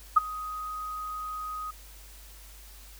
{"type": "tone with ADSR envelope", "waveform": "sine", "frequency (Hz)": 1252, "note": "D#6", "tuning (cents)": 10, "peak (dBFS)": -12, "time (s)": [0.16, 1.71], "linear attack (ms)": 12, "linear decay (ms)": 18, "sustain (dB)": -21, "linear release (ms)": 8, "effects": ["added 50 Hz sine -48 dBFS peak until 2.99 s", "white hiss -52 dBFS RMS until 2.99 s"]}